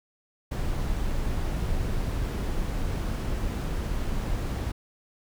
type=noise; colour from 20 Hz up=brown; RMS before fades=-28 dBFS; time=0.51-4.72 s; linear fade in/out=10 ms; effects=none